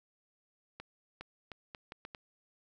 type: accelerating click train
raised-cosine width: 0.3 ms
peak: -28 dBFS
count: 7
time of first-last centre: 0.8-2.148 s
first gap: 410 ms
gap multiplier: 0.75
effects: none